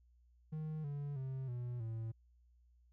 triangle tone with pitch steps, 155.56 / 143.48 / 132.33 / 122.05 / 112.57 Hz, D#3 / D3 / C3 / B2 / A2, 0 / -40 / +20 / -20 / +40 cents, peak -37 dBFS, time 0.52-2.12 s, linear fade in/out 10 ms, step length 320 ms, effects added 60 Hz sine -65 dBFS peak until 2.92 s

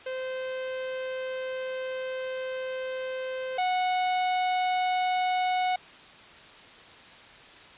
45% pulse tone pair in turn, 518 / 734.9 Hz, C5 / F#5, -17 / -12 cents, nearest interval tritone, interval 605 cents, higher second, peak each -31 / -24 dBFS, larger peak second, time 0.06-3.58 / 3.58-5.76 s, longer first, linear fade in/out 5 ms, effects white hiss -49 dBFS RMS until 7.77 s + resampled to 8000 Hz

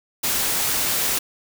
white noise, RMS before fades -22 dBFS, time 0.23-1.19 s, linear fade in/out 10 ms, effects none

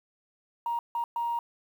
sine tone bursts at uneven times, 940 Hz, A#5, 14 cents sharp, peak -26 dBFS, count 3, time 0.66-0.79 / 0.95-1.04 / 1.16-1.39 s, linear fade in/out 2 ms, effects tanh soft clip ceiling -23 dBFS + 9-bit

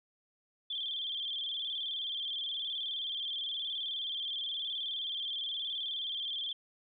sine tone with vibrato, 3322 Hz, G#7, in tune, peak -34 dBFS, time 0.7-6.53 s, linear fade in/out 5 ms, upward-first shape square, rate 19 Hz, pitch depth 71 cents each way, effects none

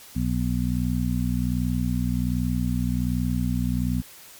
harmonic tone, 61.3 Hz, B1, 12 cents flat, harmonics 1 / 2 / 3 / 4, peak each -27 / -27 / -27 / -27 dBFS, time 0.15-4.02 s, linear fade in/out 20 ms, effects white hiss -46 dBFS RMS until 4.39 s + MP3 96 kbps

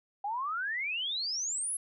sine exponential sweep, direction up, 786 to 11175 Hz, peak -31 dBFS, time 0.24-1.77 s, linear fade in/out 5 ms, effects none

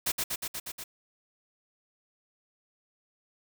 white noise with echo, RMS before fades -28 dBFS, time 0.06-0.12 s, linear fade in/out 10 ms, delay 120 ms, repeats 6, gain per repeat -2 dB, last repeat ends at 0.84 s, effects none

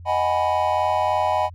triangle chord, G# minor seventh, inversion second, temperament equal with one note detuned, 622.3 / 747.3 / 830.6 / 987.8 Hz, D#5 / F#5 / G#5 / B5, 0 / +17 / 0 / 0 cents, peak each -22 dBFS, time 0.05-1.5 s, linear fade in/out 50 ms, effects added 87 Hz sine -37 dBFS peak until 1.54 s

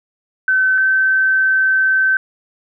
sine tone pair in turn, 1527 / 1541.2 Hz, G6 / G6, -46 / -30 cents, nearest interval unison, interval 16 cents, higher second, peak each -11 dBFS, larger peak neither, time 0.48-0.78 / 0.78-2.17 s, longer second, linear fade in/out 2 ms, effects none

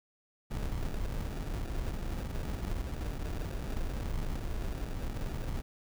brown noise with sample-and-hold, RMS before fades -35 dBFS, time 0.5-5.62 s, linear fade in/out 20 ms, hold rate 1050 Hz, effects none

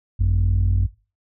sine tone pair together, 51.88 / 92.5 Hz, G#1 / F#2, -1 / 0 cents, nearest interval minor seventh, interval 1001 cents, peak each -16 dBFS, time 0.19-0.87 s, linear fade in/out 20 ms, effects noise-tail reverb RT60 0.3 s tail -18 dB re dry + tanh soft clip ceiling -12 dBFS

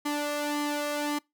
sawtooth tone with flanger, 293.7 Hz, D4, in tune, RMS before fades -30 dBFS, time 0.05-1.19 s, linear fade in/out 10 ms, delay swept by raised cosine 0.97 to 1.57 ms, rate 1.8 Hz, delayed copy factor +0.65, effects noise-tail reverb RT60 0.2 s tail -25 dB re dry

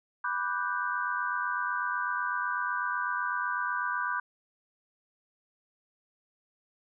sine chord, G major seventh, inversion first, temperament equal, 987.8 / 1174.7 / 1480 / 1568 Hz, B5 / D6 / F#6 / G6, 0 / 0 / 0 / 0 cents, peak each -34 dBFS, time 0.24-4.2 s, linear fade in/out 5 ms, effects none

